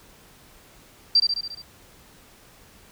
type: tone with echo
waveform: sine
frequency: 4699 Hz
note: D8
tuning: in tune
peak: -13 dBFS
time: 1.15-1.2 s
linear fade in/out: 5 ms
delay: 70 ms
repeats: 6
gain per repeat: -4 dB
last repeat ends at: 1.62 s
effects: pink hiss -52 dBFS RMS until 2.91 s